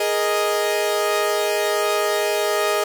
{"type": "chord", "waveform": "sawtooth", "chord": "Ab suspended second", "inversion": "none", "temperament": "equal", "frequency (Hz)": [415.3, 466.2, 622.3], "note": ["Ab4", "Bb4", "Eb5"], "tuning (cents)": [0, 0, 0], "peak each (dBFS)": [-18, -23, -18], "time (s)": [0, 2.84], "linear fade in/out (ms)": 5, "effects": []}